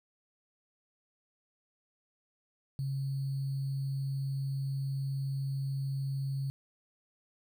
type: tone with sample-and-hold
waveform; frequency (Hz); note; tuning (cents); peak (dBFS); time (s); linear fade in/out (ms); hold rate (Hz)
sine; 136.5; C#3; -26; -31; 2.79-6.5; 0; 4410
effects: none